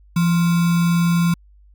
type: tone with sample-and-hold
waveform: sine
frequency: 170.9 Hz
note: F3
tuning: 37 cents flat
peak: -13 dBFS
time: 0.16-1.34 s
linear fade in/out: 5 ms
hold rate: 1225 Hz
effects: added 50 Hz sine -46 dBFS peak until 1.74 s + MP3 96 kbps